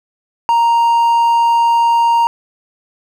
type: tone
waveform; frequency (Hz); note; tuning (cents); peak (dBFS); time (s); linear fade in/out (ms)
triangle; 932.3; A#5; 0; -7; 0.49-2.27; 0
effects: none